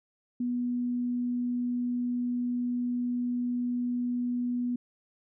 sine tone, 244.5 Hz, B3, 17 cents flat, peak -27 dBFS, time 0.4-4.76 s, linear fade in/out 5 ms, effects none

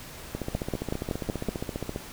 two click trains, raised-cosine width 2 ms, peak -14 / -17 dBFS, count 6 / 25, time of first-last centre 0.55-1.486 / 0.35-1.961 s, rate 5.34 / 14.9 Hz, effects pink hiss -43 dBFS RMS until 2.12 s

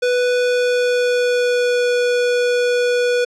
square tone with pitch glide, 493.9 to 488.8 Hz, B4 to B4, 0 to -18 cents, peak -15 dBFS, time 0.02-3.25 s, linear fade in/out 10 ms, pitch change -18 cents, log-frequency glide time 0.36-1.91 s, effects low-pass 6000 Hz 12 dB/octave

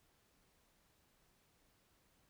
silence, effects pink hiss -74 dBFS RMS until 2.29 s

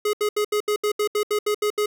square tone bursts, 419.2 Hz, G#4, 16 cents sharp, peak -20 dBFS, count 12, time 0.05-1.86 s, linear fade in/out 5 ms, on 83 ms, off 74 ms, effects none

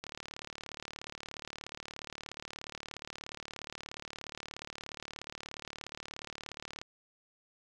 click train, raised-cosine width 0.2 ms, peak -24 dBFS, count 251, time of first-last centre 0.04-6.815 s, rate 36.9 Hz, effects none

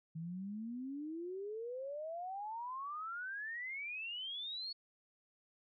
sine exponential sweep, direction up, 157.5 to 4427 Hz, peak -40 dBFS, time 0.15-4.73 s, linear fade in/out 10 ms, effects MP3 32 kbps

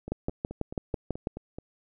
two click trains, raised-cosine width 2 ms, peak -24 / -15 dBFS, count 8 / 8, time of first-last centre 0.08-1.585 / 0.12-1.271 s, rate 4.65 / 6.08 Hz, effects none

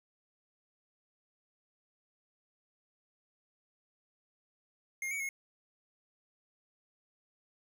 square tone with pitch steps, 2131 / 2251 / 2168 Hz, C7 / C#7 / C#7, +31 / +26 / -39 cents, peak -35 dBFS, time 5.02-5.29 s, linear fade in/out 2 ms, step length 90 ms, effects 11-bit

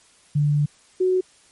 sine tone pair in turn, 146.83 / 370 Hz, D3 / F#4, 0 / 0 cents, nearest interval octave + major third, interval 1600 cents, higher second, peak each -16 dBFS, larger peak neither, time 0.35-0.66 / 1-1.21 s, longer first, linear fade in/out 10 ms, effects white hiss -55 dBFS RMS until 1.51 s + MP3 48 kbps

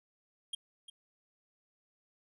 square tone with echo, 3230 Hz, G#7, 49 cents flat, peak -35 dBFS, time 0.53-0.55 s, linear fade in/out 5 ms, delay 350 ms, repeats 1, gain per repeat -13 dB, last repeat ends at 0.9 s, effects resampled to 24000 Hz

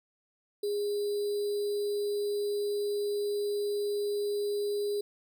sine tone with sample-and-hold, 410.5 Hz, G#4, 20 cents flat, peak -28 dBFS, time 0.63-5.01 s, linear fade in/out 5 ms, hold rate 4410 Hz, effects none

